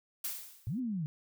blue noise with exponential decay, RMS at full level -34 dBFS, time 0.24-0.8 s, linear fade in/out 5 ms, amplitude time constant 120 ms
sine linear two-way sweep, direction up then down, 92.7 to 266.2 to 142.1 Hz, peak -32 dBFS, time 0.67-1.06 s, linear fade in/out 0 ms, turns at 0.79 s
effects none

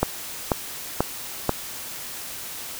click train, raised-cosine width 1 ms, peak -4 dBFS, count 4, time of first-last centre 0.03-1.493 s, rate 2.05 Hz, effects white hiss -35 dBFS RMS until 2.79 s

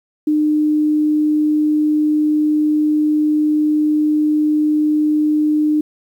sine tone, 303.2 Hz, D#4, 45 cents flat, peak -12 dBFS, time 0.27-5.81 s, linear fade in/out 5 ms, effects 8-bit

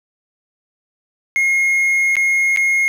triangle tone with dropouts, 2150 Hz, C7, 47 cents sharp, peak -11 dBFS, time 1.36-2.88 s, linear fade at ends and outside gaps 0 ms, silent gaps 2.155-2.167 / 2.562-2.572 s, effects none

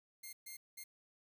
5% pulse tone bursts at uneven times, 2116 Hz, C7, 19 cents sharp, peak -37 dBFS, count 3, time 0.23-0.33 / 0.46-0.57 / 0.77-0.84 s, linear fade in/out 10 ms, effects 11-bit

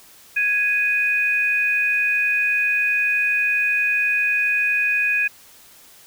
sine tone pair together, 1661.2 / 2489 Hz, G#6 / D#7, 0 / 0 cents, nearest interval perfect fifth, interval 700 cents, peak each -22 / -18 dBFS, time 0.36-5.28 s, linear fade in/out 10 ms, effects white hiss -48 dBFS RMS until 6.06 s

